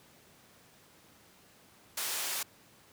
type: band-pass noise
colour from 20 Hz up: white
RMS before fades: -35 dBFS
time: 1.97-2.43 s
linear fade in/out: 5 ms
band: 490 to 14000 Hz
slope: 12 dB/octave
effects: pink hiss -60 dBFS RMS until 2.92 s + high-pass 100 Hz 12 dB/octave